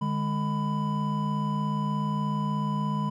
triangle tone cluster, 150.4 / 207.1 / 998 Hz, D3 / G#3 / B5, +42 / -5 / +18 cents, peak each -27 / -27 / -30 dBFS, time 0.01-3.1 s, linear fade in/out 10 ms, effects none

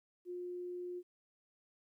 sine tone, 356.5 Hz, F4, 36 cents sharp, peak -40 dBFS, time 0.25-1.03 s, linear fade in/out 50 ms, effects 13-bit

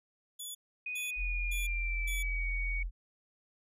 10% pulse tone bursts, 3432 Hz, A7, 44 cents flat, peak -32 dBFS, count 4, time 0.39-2.23 s, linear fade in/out 10 ms, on 160 ms, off 400 ms
sine tone with pitch glide, 2487 to 2241 Hz, D#7 to C#7, -1 to +18 cents, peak -35 dBFS, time 0.86-2.83 s, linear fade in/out 5 ms, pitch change -181 cents, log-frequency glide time 1.13-2.49 s
sine tone, 42.81 Hz, F1, 34 cents flat, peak -32 dBFS, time 1.16-2.91 s, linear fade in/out 50 ms
effects resampled to 32000 Hz

